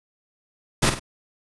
pink noise with echo, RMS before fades -18 dBFS, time 0.82-0.9 s, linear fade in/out 10 ms, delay 48 ms, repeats 2, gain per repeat -8 dB, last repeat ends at 0.996 s, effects resampled to 24000 Hz

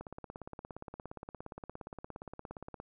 click train, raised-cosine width 1 ms, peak -29 dBFS, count 49, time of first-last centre 0.01-2.801 s, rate 17.2 Hz, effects none

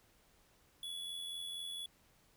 square tone with amplitude modulation, 3402 Hz, G#7, 41 cents sharp, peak -40 dBFS, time 0.83-1.86 s, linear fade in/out 2 ms, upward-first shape sine, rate 84.2 Hz, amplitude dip 45%, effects pink hiss -69 dBFS RMS until 2.36 s

